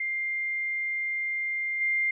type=tone with level steps; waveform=sine; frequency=2100 Hz; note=C7; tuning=6 cents sharp; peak=-27 / -23 dBFS; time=0-2.11 s; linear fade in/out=5 ms; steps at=1.8 s; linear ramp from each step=20 ms; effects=none